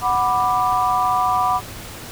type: chord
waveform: sine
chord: B minor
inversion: second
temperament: equal with one note detuned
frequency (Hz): 740 / 987.8 / 1181.5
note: F#5 / B5 / D6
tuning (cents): 0 / 0 / +10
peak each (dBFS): -20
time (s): 0.01-1.61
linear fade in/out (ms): 50
effects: added 109 Hz sine -40 dBFS peak until 2.11 s + pink hiss -35 dBFS RMS until 2.11 s